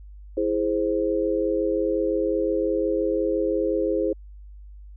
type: chord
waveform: sine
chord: E augmented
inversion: none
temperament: equal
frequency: 329.6 / 415.3 / 523.3 Hz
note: E4 / G#4 / B#4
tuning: 0 / 0 / 0 cents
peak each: -25 dBFS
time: 0.37-4.13 s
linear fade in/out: 5 ms
effects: added 50 Hz sine -40 dBFS peak until 4.96 s